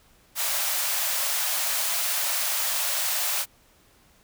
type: high-pass noise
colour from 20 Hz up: white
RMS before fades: -26 dBFS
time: 0.35-3.46 s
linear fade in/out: 50 ms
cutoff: 540 Hz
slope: 96 dB/octave
effects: pink hiss -59 dBFS RMS until 4.23 s